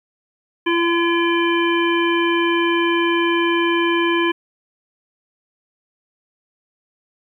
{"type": "harmonic tone", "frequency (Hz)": 340, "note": "F4", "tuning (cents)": -46, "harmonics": [1, 3, 5, 7, 9], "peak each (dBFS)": [-17, -22, -24, -25, -27], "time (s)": [0.66, 4.32], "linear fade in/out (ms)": 10, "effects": ["9-bit"]}